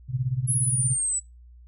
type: tone with tremolo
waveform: sine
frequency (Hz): 127.8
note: C3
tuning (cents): -40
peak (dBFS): -20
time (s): 0.08-0.97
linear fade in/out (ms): 50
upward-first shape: sine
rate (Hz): 17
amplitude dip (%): 85
type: exponential sweep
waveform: sine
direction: down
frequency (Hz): 10880 to 7830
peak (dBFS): -23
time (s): 0.47-1.2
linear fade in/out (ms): 20
effects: noise-tail reverb RT60 0.2 s tail -21 dB re dry + added 60 Hz sine -46 dBFS peak until 1.67 s